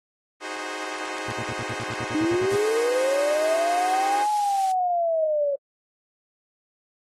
10% pulse chord, Ab dominant seventh, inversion second, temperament equal with one note detuned, 311.1 / 370 / 411.7 / 523.3 Hz, Eb4 / Gb4 / Ab4 / C5, 0 / 0 / -15 / 0 cents, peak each -28 dBFS, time 0.4-4.27 s, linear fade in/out 50 ms
sawtooth tone bursts, 116.54 Hz, A#2, in tune, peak -27 dBFS, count 13, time 1.28-2.56 s, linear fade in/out 5 ms, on 44 ms, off 59 ms
sine linear two-way sweep, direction up then down, 300.4 to 847 to 553 Hz, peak -20 dBFS, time 2.14-5.56 s, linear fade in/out 10 ms, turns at 4.31 s
blue noise, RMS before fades -33 dBFS, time 2.5-4.72 s, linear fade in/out 5 ms
effects low-pass 8000 Hz 12 dB/octave + AAC 32 kbps

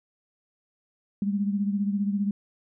sine beating tone pair, 200 / 215 Hz, G3 / A3, +35 / -40 cents, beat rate 15 Hz, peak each -24 / -31 dBFS, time 1.22-2.31 s, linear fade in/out 2 ms, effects none

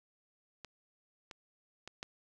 clicks, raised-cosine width 0.2 ms, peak -28 / -29 / -28 / -23 dBFS, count 4, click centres 0.647 / 1.312 / 1.876 / 2.029 s, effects none

